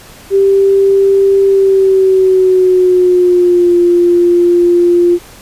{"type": "tone with pitch glide", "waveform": "sine", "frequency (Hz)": [392, 349.2], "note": ["G4", "F4"], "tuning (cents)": [0, 0], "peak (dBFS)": -5, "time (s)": [0.3, 5.19], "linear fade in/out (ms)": 50, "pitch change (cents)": -200, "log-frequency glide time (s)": [1.46, 3.76], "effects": ["pink hiss -36 dBFS RMS until 5.41 s", "resampled to 32000 Hz"]}